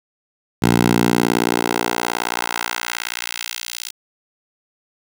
10% pulse tone with high-pass filter sweep, 58.8 Hz, A#1, 16 cents sharp, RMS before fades -20 dBFS, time 0.62-3.91 s, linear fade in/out 10 ms, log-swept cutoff 130 to 4300 Hz, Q 0.93, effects none

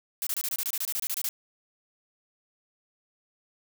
blue noise bursts, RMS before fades -30 dBFS, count 15, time 0.22-1.289 s, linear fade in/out 0 ms, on 47 ms, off 26 ms, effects none

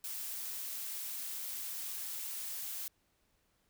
blue noise, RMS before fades -41 dBFS, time 0.04-2.88 s, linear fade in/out 2 ms, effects pink hiss -75 dBFS RMS until 3.69 s

